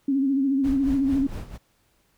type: tone with vibrato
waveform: sine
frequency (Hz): 272.5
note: C#4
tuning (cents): -29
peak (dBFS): -19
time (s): 0.08-1.27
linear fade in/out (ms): 5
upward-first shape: sine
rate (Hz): 14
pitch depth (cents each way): 60
type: noise with tremolo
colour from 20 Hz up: brown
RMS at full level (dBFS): -31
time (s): 0.63-1.58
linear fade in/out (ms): 20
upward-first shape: sine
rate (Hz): 4.4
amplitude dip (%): 70
effects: pink hiss -66 dBFS RMS until 2.17 s